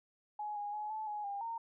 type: tone with pitch steps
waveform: sine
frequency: 840 / 823 / 844 / 868 / 837 / 803 / 918 Hz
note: G#5 / G#5 / G#5 / A5 / G#5 / G5 / A#5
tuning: +19 / -16 / +28 / -24 / +13 / +41 / -27 cents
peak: -37 dBFS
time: 0.39-1.58 s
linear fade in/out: 5 ms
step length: 170 ms
effects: none